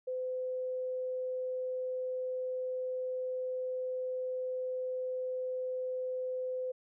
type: tone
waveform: sine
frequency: 510 Hz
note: C5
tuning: 44 cents flat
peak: -33 dBFS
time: 0.07-6.72 s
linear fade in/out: 10 ms
effects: none